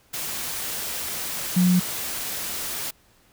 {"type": "tone in noise", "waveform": "sine", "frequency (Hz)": 180.6, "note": "F#3", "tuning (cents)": -42, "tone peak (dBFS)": -15, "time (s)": [1.56, 1.8], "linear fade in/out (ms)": 10, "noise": "white", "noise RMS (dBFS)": -30, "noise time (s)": [0.13, 2.91], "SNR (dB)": 12, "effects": ["pink hiss -59 dBFS RMS until 3.32 s"]}